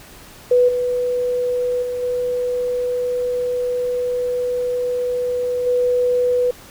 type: tone with level steps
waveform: sine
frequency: 493.9 Hz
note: B4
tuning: in tune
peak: -10 / -17 / -21 / -18 / -14 dBFS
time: 0.51-6.51 s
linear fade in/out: 5 ms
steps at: 0.68 / 1.82 / 2.02 / 5.66 s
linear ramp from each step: 10 ms
effects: pink hiss -42 dBFS RMS until 6.7 s